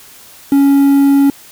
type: tone with quantisation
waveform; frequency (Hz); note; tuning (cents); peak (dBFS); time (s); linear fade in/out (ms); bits
triangle; 278.8; C#4; +10; -4; 0.52-1.3; 2; 5
effects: white hiss -39 dBFS RMS until 1.51 s